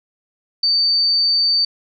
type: tone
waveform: sine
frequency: 4586 Hz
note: D8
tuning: 42 cents flat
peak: -13 dBFS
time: 0.63-1.65 s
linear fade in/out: 5 ms
effects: none